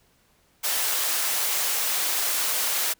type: high-pass noise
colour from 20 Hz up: white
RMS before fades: -25 dBFS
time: 0.63-2.94 s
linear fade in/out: 20 ms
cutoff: 500 Hz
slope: 12 dB/octave
effects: pink hiss -63 dBFS RMS until 2.99 s